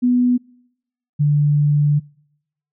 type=tone pair in turn; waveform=sine; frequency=246.9 / 146.81 Hz; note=B3 / D3; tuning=0 / 0 cents; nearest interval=major sixth; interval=900 cents; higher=first; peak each=-12 dBFS; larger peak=neither; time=0.02-0.38 / 1.19-2 s; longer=second; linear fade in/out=20 ms; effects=noise-tail reverb RT60 0.8 s tail -26 dB re dry